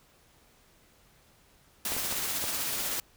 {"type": "noise with tremolo", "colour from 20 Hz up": "white", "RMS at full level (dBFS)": -31, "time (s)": [1.85, 3], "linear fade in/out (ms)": 2, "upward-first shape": "sine", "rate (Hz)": 16, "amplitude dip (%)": 25}
{"type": "clicks", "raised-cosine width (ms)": 1, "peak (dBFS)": -23, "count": 4, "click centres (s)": [1.92, 1.966, 2.125, 2.44]}
{"effects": ["pink hiss -62 dBFS RMS until 3.16 s"]}